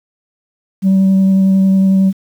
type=tone with vibrato; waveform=sine; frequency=191.8 Hz; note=G3; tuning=37 cents flat; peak=-5 dBFS; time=0.82-2.13 s; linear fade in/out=50 ms; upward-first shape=sine; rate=11 Hz; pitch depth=10 cents each way; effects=tanh soft clip ceiling -6 dBFS + 7-bit